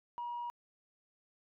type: tone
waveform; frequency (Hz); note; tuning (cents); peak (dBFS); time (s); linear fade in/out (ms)
sine; 957; A#5; +45; -36; 0.18-0.5; 0
effects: tanh soft clip ceiling -34 dBFS